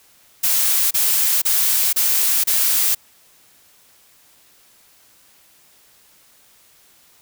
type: noise bursts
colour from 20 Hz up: blue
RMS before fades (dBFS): -17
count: 5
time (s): 0.43-2.95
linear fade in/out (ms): 10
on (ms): 480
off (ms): 30
effects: white hiss -53 dBFS RMS until 7.21 s